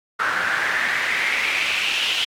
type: noise with band-pass filter sweep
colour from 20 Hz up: pink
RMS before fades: -22 dBFS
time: 0.19-2.25 s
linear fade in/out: 10 ms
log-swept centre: 1400 to 3100 Hz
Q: 4.8
effects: AAC 64 kbps